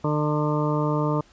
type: harmonic tone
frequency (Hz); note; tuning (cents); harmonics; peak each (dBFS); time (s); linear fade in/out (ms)
150; D3; +37; 1 / 2 / 3 / 4 / 6 / 7 / 8; -24 / -27 / -29 / -30 / -32 / -32 / -33; 0.04-1.21; 5
effects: pink hiss -56 dBFS RMS until 1.32 s + resampled to 16000 Hz